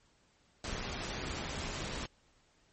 pink noise with amplitude modulation, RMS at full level -37 dBFS, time 0.64-2.06 s, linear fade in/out 2 ms, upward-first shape sine, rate 129 Hz, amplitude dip 40%, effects pink hiss -69 dBFS RMS until 2.72 s + MP3 32 kbps

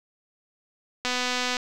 click train, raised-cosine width 0.2 ms, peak -10 dBFS, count 130, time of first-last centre 1.05-1.568 s, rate 249 Hz, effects none

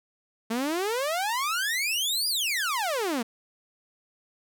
sawtooth exponential two-way sweep, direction up then down, 218.4 to 4978 to 218.4 Hz, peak -22 dBFS, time 0.5-3.23 s, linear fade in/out 10 ms, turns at 2.28 s, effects none

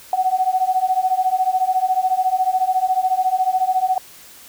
sine beating tone pair, 740 / 754 Hz, F#5 / F#5, 0 / +32 cents, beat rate 14 Hz, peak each -19 / -18 dBFS, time 0.13-3.98 s, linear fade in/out 2 ms, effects white hiss -43 dBFS RMS until 4.48 s

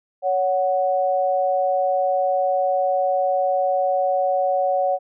sine tone pair together, 560 / 740 Hz, C#5 / F#5, +18 / 0 cents, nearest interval perfect fourth, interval 482 cents, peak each -20 dBFS, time 0.22-4.99 s, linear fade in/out 50 ms, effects none

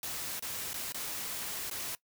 white noise with dropouts, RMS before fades -38 dBFS, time 0.03-1.95 s, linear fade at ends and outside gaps 1 ms, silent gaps 0.395-0.424 / 0.732-0.742 / 0.922-0.945 / 1.698-1.712 s, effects noise-tail reverb RT60 0.1 s tail -20 dB re dry

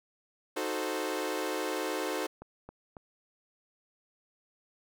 sawtooth chord, D# diminished seventh, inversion none, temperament equal, 311.1 / 370 / 440 / 523.3 Hz, D#4 / F#4 / A4 / C5, 0 / 0 / 0 / 0 cents, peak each -33 dBFS, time 0.56-2.27 s, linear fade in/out 10 ms
clicks, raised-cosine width 1 ms, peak -31 dBFS, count 3, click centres 2.42 / 2.69 / 2.968 s
effects none

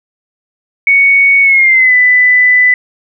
sine tone with pitch glide, 2226 to 1994.6 Hz, C#7 to B6, +7 to +17 cents, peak -4 dBFS, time 0.87-2.74 s, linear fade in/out 2 ms, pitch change -190 cents, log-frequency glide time 1.42-1.94 s, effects none

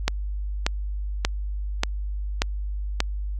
click train, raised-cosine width 0.2 ms, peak -3 dBFS, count 6, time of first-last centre 0.08-3.004 s, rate 1.71 Hz, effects added 50 Hz sine -26 dBFS peak until 3.39 s

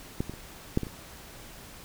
clicks, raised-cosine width 3 ms, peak -15 / -23 / -30 / -10 / -19 / -27 dBFS, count 6, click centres 0.205 / 0.296 / 0.338 / 0.774 / 0.833 / 0.868 s, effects pink hiss -47 dBFS RMS until 1.84 s

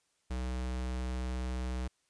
square tone, 62.9 Hz, B1, 32 cents sharp, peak -34 dBFS, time 0.3-1.88 s, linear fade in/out 10 ms, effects white hiss -75 dBFS RMS until 2.09 s + resampled to 22050 Hz

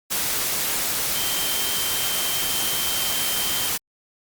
sine tone in noise, 3136 Hz, G7, in tune, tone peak -29 dBFS, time 1.14-3.7 s, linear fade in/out 20 ms, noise white, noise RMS -24 dBFS, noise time 0.1-3.78 s, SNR -8 dB, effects Opus 48 kbps

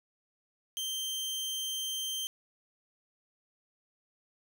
sawtooth tone, 3140 Hz, G7, 2 cents sharp, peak -30 dBFS, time 0.77-2.27 s, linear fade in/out 0 ms, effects none

